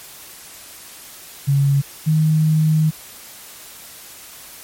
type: tone pair in turn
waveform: sine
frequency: 139.7 / 156.04 Hz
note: C#3 / D#3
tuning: +14 / +5 cents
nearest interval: major second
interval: 191 cents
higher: second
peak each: -12 dBFS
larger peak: neither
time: 1.47-1.82 / 2.06-2.91 s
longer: second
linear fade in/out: 20 ms
effects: white hiss -39 dBFS RMS until 4.63 s + MP3 64 kbps